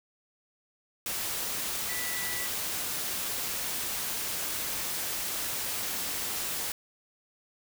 sine tone in noise, 1968 Hz, B6, 7 cents flat, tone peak -37 dBFS, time 1.89-2.47 s, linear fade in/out 2 ms, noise white, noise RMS -33 dBFS, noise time 1.06-6.72 s, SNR -7 dB, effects none

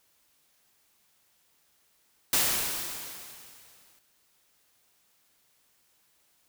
white noise with exponential decay, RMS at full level -23 dBFS, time 2.33-3.99 s, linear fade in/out 2 ms, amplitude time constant 360 ms, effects white hiss -68 dBFS RMS until 6.48 s

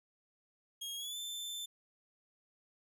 sawtooth tone with pitch glide, 3267 to 3542 Hz, G#7 to A7, -29 to +11 cents, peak -37 dBFS, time 0.81-1.66 s, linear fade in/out 10 ms, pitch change +140 cents, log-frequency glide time 0.96-1.18 s, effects none

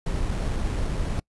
brown noise with sample-and-hold, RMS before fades -26 dBFS, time 0.06-1.2 s, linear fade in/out 5 ms, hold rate 4900 Hz, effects noise-tail reverb RT60 0.1 s tail -26 dB re dry + resampled to 24000 Hz

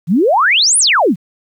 sine exponential two-way sweep, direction up then down, 147.8 to 10548 to 147.8 Hz, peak -8 dBFS, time 0.07-1.16 s, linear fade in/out 50 ms, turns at 0.78 s, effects 8-bit

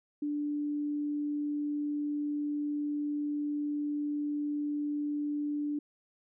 sine tone, 293.7 Hz, D4, in tune, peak -30 dBFS, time 0.22-5.79 s, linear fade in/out 5 ms, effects none

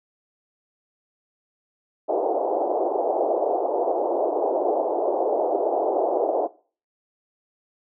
white band-pass noise, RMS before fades -23 dBFS, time 2.08-6.48 s, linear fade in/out 20 ms, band 340 to 780 Hz, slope 48 dB/octave, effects noise-tail reverb RT60 0.4 s tail -19 dB re dry

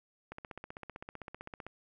click train, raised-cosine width 0.5 ms, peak -28 dBFS, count 22, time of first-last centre 0.32-1.666 s, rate 15.6 Hz, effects none

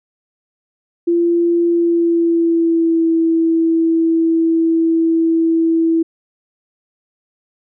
sine tone with pitch glide, 341.9 to 328.2 Hz, F4 to E4, -37 to -8 cents, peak -11 dBFS, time 1.07-6.03 s, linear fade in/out 10 ms, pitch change -71 cents, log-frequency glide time 1.67-3.08 s, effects none

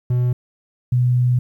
triangle / sine tone pair in turn, 123.6 / 124.07 Hz, B2 / B2, +2 / +8 cents, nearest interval unison, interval 6 cents, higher second, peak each -13 dBFS, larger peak neither, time 0.1-0.33 / 0.92-1.39 s, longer second, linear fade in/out 5 ms, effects 9-bit

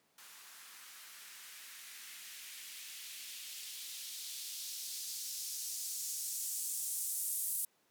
violet noise with band-pass filter sweep, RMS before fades -43 dBFS, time 0.18-7.65 s, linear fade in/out 2 ms, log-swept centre 1100 to 10000 Hz, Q 1.4, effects pink hiss -73 dBFS RMS until 7.9 s + high-pass 200 Hz 12 dB/octave

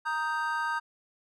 triangle chord, Eb major, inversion second, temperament equal, 932.3 / 1244.5 / 1568 Hz, Bb5 / Eb6 / G6, 0 / 0 / 0 cents, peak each -30 / -32 / -30 dBFS, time 0.05-0.8 s, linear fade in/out 20 ms, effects none

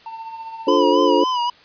triangle tone with tremolo, 901 Hz, A5, 41 cents sharp, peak -26 dBFS, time 0.06-0.77 s, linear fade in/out 2 ms, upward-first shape triangle, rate 15 Hz, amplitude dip 55%
sine chord, D minor seventh, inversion none, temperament just, 293.7 / 352.4 / 440.5 / 528.6 Hz, D4 / F4 / A4 / C5, 0 / +16 / +2 / +18 cents, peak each -19 dBFS, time 0.67-1.24 s, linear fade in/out 5 ms
square tone with vibrato, 987.8 Hz, B5, in tune, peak -19 dBFS, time 0.68-1.5 s, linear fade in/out 5 ms, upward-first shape sine, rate 3.7 Hz, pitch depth 64 cents each way
effects white hiss -49 dBFS RMS until 1.64 s + resampled to 11025 Hz

